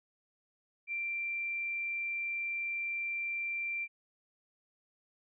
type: tone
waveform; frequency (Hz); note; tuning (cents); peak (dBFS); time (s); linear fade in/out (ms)
sine; 2359; D7; +7; -33; 0.87-3.88; 50
effects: none